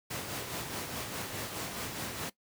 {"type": "noise with tremolo", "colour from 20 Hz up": "pink", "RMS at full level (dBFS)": -36, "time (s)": [0.1, 2.3], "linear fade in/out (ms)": 10, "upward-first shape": "sine", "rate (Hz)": 4.8, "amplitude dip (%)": 40, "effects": ["noise-tail reverb RT60 0.1 s tail -19 dB re dry", "high-pass 100 Hz 12 dB/octave"]}